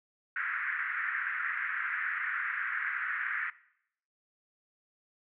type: band-pass noise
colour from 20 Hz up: pink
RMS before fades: -34 dBFS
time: 0.36-3.5 s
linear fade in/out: 2 ms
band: 1400 to 2000 Hz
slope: 48 dB/octave
effects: noise-tail reverb RT60 0.7 s tail -19 dB re dry